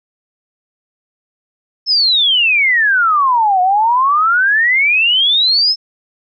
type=exponential two-way sweep; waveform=sine; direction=down then up; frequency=5320 to 718 to 5320 Hz; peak=-9 dBFS; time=1.86-5.76 s; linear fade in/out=50 ms; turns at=3.61 s; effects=none